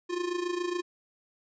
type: tone with amplitude modulation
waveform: square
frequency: 353.1 Hz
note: F4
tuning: 19 cents sharp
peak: -27 dBFS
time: 0.09-0.82 s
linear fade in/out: 20 ms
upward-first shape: sine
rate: 27.2 Hz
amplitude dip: 70%
effects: resampled to 16000 Hz